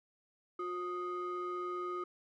triangle ring-modulated tone, 442.6 Hz, A4, 10 cents sharp, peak -31 dBFS, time 0.59-2.04 s, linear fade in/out 5 ms, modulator 801 Hz, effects none

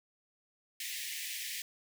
pink high-pass noise, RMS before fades -40 dBFS, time 0.8-1.62 s, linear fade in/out 2 ms, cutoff 1800 Hz, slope 96 dB/octave, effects none

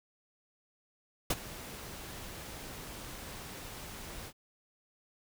pink noise with ADSR envelope, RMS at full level -27 dBFS, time 1.3-4.33 s, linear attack 6 ms, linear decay 37 ms, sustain -18 dB, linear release 62 ms, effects none

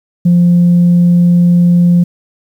sine tone, 174.61 Hz, F3, in tune, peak -3 dBFS, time 0.25-2.04 s, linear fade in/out 10 ms, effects tanh soft clip ceiling -2 dBFS + 7-bit

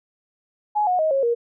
sine tone with pitch steps, 840 / 727.1 / 629.3 / 544.7 / 471.4 Hz, G#5 / F#5 / D#5 / C#5 / A#4, +19 / -30 / +19 / -30 / +19 cents, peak -17 dBFS, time 0.75-1.35 s, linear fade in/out 20 ms, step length 120 ms, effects none

